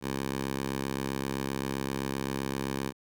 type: tone with high-pass filter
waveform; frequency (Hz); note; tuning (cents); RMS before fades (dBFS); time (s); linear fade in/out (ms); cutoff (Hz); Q
10% pulse; 67.7; C#2; -40; -33; 0.01-2.93; 50; 140; 0.65
effects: none